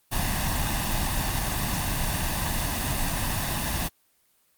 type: noise with comb filter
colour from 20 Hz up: pink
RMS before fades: -26 dBFS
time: 0.11-3.89 s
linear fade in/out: 20 ms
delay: 1.1 ms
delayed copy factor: +0.85
effects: white hiss -66 dBFS RMS until 4.57 s + Opus 24 kbps